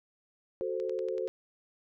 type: chord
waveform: sine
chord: F# diminished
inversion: none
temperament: equal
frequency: 370 / 440 / 523.3 Hz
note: F#4 / A4 / C5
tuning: 0 / 0 / 0 cents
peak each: -35 dBFS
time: 0.61-1.28 s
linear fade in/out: 0 ms
type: click train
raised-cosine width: 0.2 ms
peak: -33 dBFS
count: 6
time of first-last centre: 0.8-1.276 s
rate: 10.5 Hz
effects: none